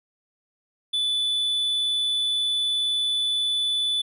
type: tone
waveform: triangle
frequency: 3481 Hz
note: A7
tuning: 19 cents flat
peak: -20 dBFS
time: 0.93-4.02 s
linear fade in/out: 10 ms
effects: resampled to 32000 Hz